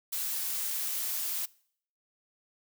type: noise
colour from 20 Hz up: blue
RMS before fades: -33 dBFS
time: 0.12-1.46 s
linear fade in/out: 10 ms
effects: noise-tail reverb RT60 0.6 s tail -23 dB re dry